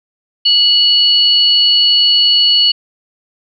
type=tone pair together; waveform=sine; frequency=2928 / 4409 Hz; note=F#7 / C#8; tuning=-19 / -10 cents; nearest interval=perfect fifth; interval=709 cents; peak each=-10 dBFS; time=0.45-2.72 s; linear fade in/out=10 ms; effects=none